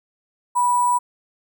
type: tone with sample-and-hold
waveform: sine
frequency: 981 Hz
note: B5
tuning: 12 cents flat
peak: -15 dBFS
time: 0.55-0.99 s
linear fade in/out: 20 ms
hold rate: 8820 Hz
effects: none